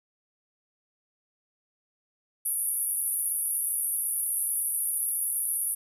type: band-pass noise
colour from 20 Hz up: pink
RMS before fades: -29 dBFS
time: 2.45-5.75 s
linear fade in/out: 10 ms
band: 9800 to 12000 Hz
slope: 96 dB/octave
effects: none